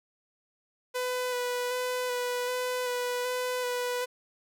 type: tone with vibrato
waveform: sawtooth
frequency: 496.8 Hz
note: B4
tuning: 10 cents sharp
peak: -25 dBFS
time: 0.94-4.06 s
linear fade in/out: 20 ms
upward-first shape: square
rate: 1.3 Hz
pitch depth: 14 cents each way
effects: none